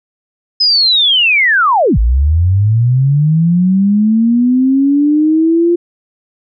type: linear two-way sweep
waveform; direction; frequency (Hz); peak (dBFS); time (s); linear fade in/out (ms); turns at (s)
sine; down then up; 5110 to 51.91 to 348.5; -7; 0.6-5.76; 10; 1.98
effects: none